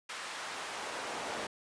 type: noise with high-pass filter sweep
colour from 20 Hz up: brown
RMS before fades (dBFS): -40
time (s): 0.09-1.47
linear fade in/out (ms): 5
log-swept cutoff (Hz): 1400 to 540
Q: 0.75
effects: resampled to 22050 Hz